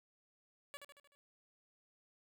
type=tone with echo; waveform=10% pulse; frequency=570 Hz; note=C#5; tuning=48 cents sharp; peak=-38 dBFS; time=0.74-0.77 s; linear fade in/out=0 ms; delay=76 ms; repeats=5; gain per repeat=-5 dB; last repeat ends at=1.15 s; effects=none